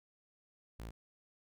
sawtooth tone, 56.2 Hz, A1, 37 cents sharp, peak -40 dBFS, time 0.79-0.91 s, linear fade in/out 10 ms, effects none

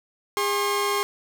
sawtooth tone pair together, 406.6 / 1073 Hz, G#4 / C6, -37 / +43 cents, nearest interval octave + perfect fourth, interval 1680 cents, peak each -21 dBFS, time 0.37-1.03 s, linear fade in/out 0 ms, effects none

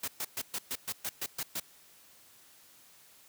white noise bursts, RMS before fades -35 dBFS, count 10, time 0.03-1.6 s, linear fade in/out 5 ms, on 49 ms, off 120 ms, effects white hiss -59 dBFS RMS until 3.28 s + high-pass 60 Hz 12 dB/octave

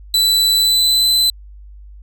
40% pulse tone with pitch glide, 3981 to 4030 Hz, B7 to B7, +13 to +34 cents, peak -10 dBFS, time 0.14-1.3 s, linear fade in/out 2 ms, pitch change +21 cents, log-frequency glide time 0.54-1.07 s, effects added 50 Hz sine -35 dBFS peak until 2.02 s

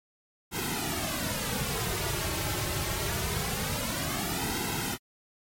pink noise with flanger, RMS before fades -31 dBFS, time 0.51-4.98 s, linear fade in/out 50 ms, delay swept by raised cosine 1.7 to 4.2 ms, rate 0.24 Hz, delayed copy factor -0.85, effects MP3 64 kbps

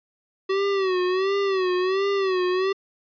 square tone with vibrato, 380 Hz, F#4, 46 cents sharp, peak -21 dBFS, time 0.49-2.73 s, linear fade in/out 10 ms, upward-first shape sine, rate 1.4 Hz, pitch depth 86 cents each way, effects resampled to 11025 Hz

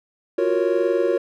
triangle chord, Gb major seventh, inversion third, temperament equal, 349.2 / 370 / 466.2 / 554.4 Hz, F4 / Gb4 / Bb4 / Db5, 0 / 0 / 0 / 0 cents, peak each -21 dBFS, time 0.38-1.18 s, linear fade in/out 5 ms, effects none

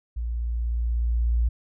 sine tone with level ramp, 58.27 Hz, A#1, in tune, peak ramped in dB -26 to -18 dBFS, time 0.16-1.49 s, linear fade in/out 10 ms, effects none

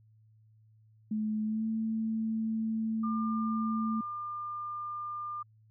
sine tone with pitch glide, 215.1 to 221.8 Hz, A3 to A3, -39 to +14 cents, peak -29 dBFS, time 1.11-4.01 s, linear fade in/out 5 ms, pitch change +53 cents, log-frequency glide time 1.44-1.66 s
sine tone, 1200 Hz, D6, 37 cents sharp, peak -35 dBFS, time 3.03-5.43 s, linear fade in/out 10 ms
effects added 109 Hz sine -59 dBFS peak until 5.7 s

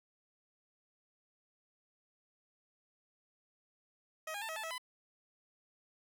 15% pulse tone with pitch steps, 632 / 815 / 891 / 640 / 875 / 649 / 1005 Hz, D#5 / G#5 / A5 / D#5 / A5 / E5 / B5, +27 / -33 / +22 / +49 / -10 / -27 / +30 cents, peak -33 dBFS, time 4.27-4.781 s, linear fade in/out 5 ms, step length 73 ms, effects none

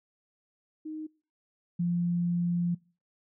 sine tone pair in turn, 311.1 / 173.74 Hz, D#4 / F3, 0 / -9 cents, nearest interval minor seventh, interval 1009 cents, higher first, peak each -35 / -25 dBFS, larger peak second, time 0.85-1.07 / 1.79-2.75 s, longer second, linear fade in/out 10 ms, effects noise-tail reverb RT60 0.4 s tail -25 dB re dry

